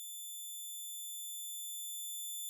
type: tone with level ramp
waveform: 5% pulse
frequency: 3520 Hz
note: A7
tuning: in tune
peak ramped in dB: -36 to -32 dBFS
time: 0-2.49 s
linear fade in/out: 0 ms
effects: none